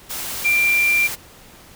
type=tone in noise; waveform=sine; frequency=2371 Hz; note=D7; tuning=16 cents sharp; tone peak=-14 dBFS; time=0.44-1.08 s; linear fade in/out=20 ms; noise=white; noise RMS=-28 dBFS; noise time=0.09-1.16 s; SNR=+11 dB; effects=pink hiss -45 dBFS RMS until 1.75 s